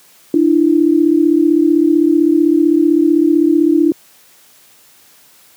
sine tone pair together, 299.6 / 335.3 Hz, D4 / E4, +35 / +30 cents, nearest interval major second, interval 195 cents, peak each -11 dBFS, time 0.34-3.92 s, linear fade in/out 2 ms, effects white hiss -47 dBFS RMS until 5.56 s + high-pass 100 Hz 12 dB/octave

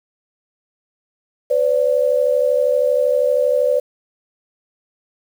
sine tone pair together, 505.3 / 578 Hz, B4 / D5, +40 / -28 cents, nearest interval major second, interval 232 cents, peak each -16 dBFS, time 1.5-3.8 s, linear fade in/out 10 ms, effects 7-bit

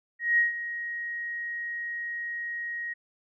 sine tone with ADSR envelope, 1885 Hz, A#6, 19 cents sharp, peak -18 dBFS, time 0.19-2.94 s, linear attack 190 ms, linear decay 140 ms, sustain -13 dB, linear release 15 ms, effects none

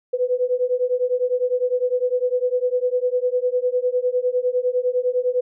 sine beating tone pair, 493.9 / 503.8 Hz, B4 / B4, 0 / +34 cents, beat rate 9.9 Hz, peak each -21 dBFS, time 0.13-5.41 s, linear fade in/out 10 ms, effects none

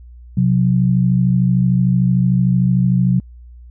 sine tone pair together, 128.7 / 182.01 Hz, C3 / F#3, -28 / -28 cents, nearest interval tritone, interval 600 cents, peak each -14 dBFS, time 0.37-3.2 s, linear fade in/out 5 ms, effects added 60 Hz sine -36 dBFS peak until 3.7 s

